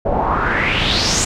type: noise with low-pass filter sweep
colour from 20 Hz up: pink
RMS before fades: -17 dBFS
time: 0.05-1.25 s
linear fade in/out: 10 ms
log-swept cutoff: 620 to 7700 Hz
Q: 4.7
effects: none